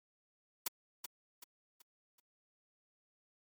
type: noise with echo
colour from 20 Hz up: white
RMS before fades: -35 dBFS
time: 0.66-0.68 s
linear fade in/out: 5 ms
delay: 380 ms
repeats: 4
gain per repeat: -8 dB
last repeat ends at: 2.2 s
effects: high-pass 200 Hz 12 dB/octave + MP3 96 kbps